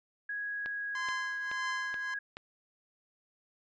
sine tone with pitch glide, 1661.2 to 1651.6 Hz, G#6 to G#6, 0 to -10 cents, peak -34 dBFS, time 0.29-2.19 s, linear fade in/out 5 ms, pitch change -10 cents, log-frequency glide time 0.41-1 s
click train, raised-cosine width 0.3 ms, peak -26 dBFS, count 5, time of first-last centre 0.66-2.369 s, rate 2.34 Hz
sawtooth tone with tremolo, 1033 Hz, C6, 22 cents flat, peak -30 dBFS, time 0.95-2.14 s, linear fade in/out 2 ms, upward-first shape triangle, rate 1.7 Hz, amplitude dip 90%
effects resampled to 16000 Hz

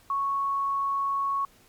sine tone, 1107 Hz, C#6, 3 cents flat, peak -24 dBFS, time 0.1-1.45 s, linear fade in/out 2 ms, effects pink hiss -58 dBFS RMS until 1.68 s + MP3 96 kbps

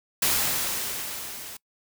white noise with level ramp, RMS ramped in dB -22 to -40 dBFS, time 0.22-1.57 s, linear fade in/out 5 ms, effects noise-tail reverb RT60 0.1 s tail -24 dB re dry

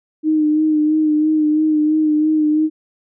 sine tone with vibrato, 307.3 Hz, D#4, 21 cents flat, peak -12 dBFS, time 0.23-2.7 s, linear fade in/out 50 ms, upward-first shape sine, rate 3 Hz, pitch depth 29 cents each way, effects none

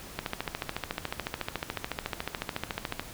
click train, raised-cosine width 0.3 ms, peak -14 dBFS, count 40, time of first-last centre 0.19-2.996 s, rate 13.9 Hz, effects pink hiss -45 dBFS RMS until 3.13 s

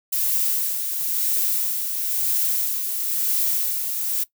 violet noise with tremolo, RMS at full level -21 dBFS, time 0.12-4.24 s, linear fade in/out 10 ms, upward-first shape sine, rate 0.99 Hz, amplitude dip 45%, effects noise-tail reverb RT60 0.1 s tail -18 dB re dry

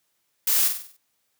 blue noise with echo, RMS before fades -21 dBFS, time 0.47-0.68 s, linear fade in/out 5 ms, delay 48 ms, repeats 6, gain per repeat -6 dB, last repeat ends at 0.968 s, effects white hiss -72 dBFS RMS until 1.39 s + high-pass 80 Hz 12 dB/octave

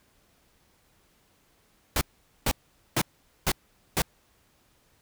pink noise bursts, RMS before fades -24 dBFS, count 5, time 1.96-4.02 s, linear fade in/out 2 ms, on 52 ms, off 450 ms, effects pink hiss -65 dBFS RMS until 5.01 s

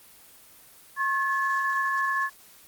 sine tone pair together, 1082.9 / 1719 Hz, C#6 / A6, -41 / -41 cents, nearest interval minor sixth, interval 800 cents, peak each -26 dBFS, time 0.96-2.3 s, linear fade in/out 50 ms, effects white hiss -52 dBFS RMS until 2.67 s + Opus 24 kbps

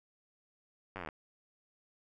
slowing click train, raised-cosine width 0.5 ms, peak -26 dBFS, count 12, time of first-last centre 0.96-1.088 s, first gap 10 ms, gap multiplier 1.03, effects none

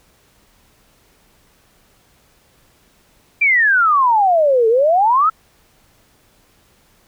sine exponential two-way sweep, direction down then up, 2400 to 435.9 to 1342 Hz, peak -10 dBFS, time 3.41-5.3 s, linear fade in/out 10 ms, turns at 4.68 s, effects pink hiss -55 dBFS RMS until 7.07 s

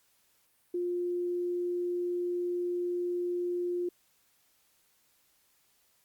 sine tone, 353 Hz, F4, 19 cents sharp, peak -29 dBFS, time 0.74-3.89 s, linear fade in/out 5 ms, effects white hiss -69 dBFS RMS until 6.04 s + Opus 48 kbps

